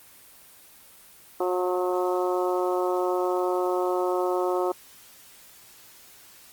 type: harmonic tone with a mistuned harmonic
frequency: 180.9 Hz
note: F#3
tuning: 39 cents flat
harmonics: 2 / 3 / 4 / 5 / 6 / 7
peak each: -25 / -29 / -31 / -33 / -35 / -36 dBFS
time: 1.4-4.72 s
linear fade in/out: 5 ms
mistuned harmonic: 7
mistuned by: +17 cents
effects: white hiss -51 dBFS RMS until 6.52 s + Opus 24 kbps